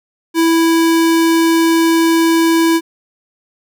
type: tone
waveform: square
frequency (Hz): 329.6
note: E4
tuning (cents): 0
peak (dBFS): -10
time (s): 0.34-2.81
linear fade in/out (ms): 50
effects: none